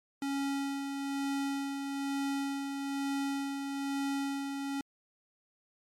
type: tone with tremolo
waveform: square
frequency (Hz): 277.2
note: C#4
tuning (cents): 0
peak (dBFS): -31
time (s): 0.22-4.81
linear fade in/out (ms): 2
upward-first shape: sine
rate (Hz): 1.1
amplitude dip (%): 40
effects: low-pass 11000 Hz 12 dB/octave + MP3 96 kbps